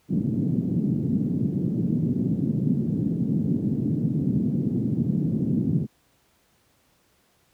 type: band-pass noise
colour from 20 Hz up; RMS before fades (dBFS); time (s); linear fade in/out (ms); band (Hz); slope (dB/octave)
pink; -24; 0.08-5.87; 50; 140 to 260; 24
effects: pink hiss -64 dBFS RMS until 7.53 s + high-pass 60 Hz 12 dB/octave